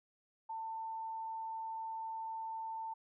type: tone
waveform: sine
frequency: 894 Hz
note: A5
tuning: 27 cents sharp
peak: -39 dBFS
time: 0.49-2.94 s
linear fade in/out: 10 ms
effects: none